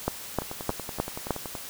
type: two click trains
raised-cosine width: 1 ms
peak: -10 / -20 dBFS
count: 5 / 13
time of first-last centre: 0.08-1.307 / 0.42-1.552 s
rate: 3.26 / 10.6 Hz
effects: white hiss -40 dBFS RMS until 1.69 s